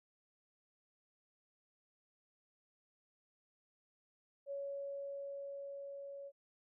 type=tone with level ramp; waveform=sine; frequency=559 Hz; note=C#5; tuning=14 cents sharp; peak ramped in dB=-39 to -46 dBFS; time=4.46-6.32 s; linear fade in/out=50 ms; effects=none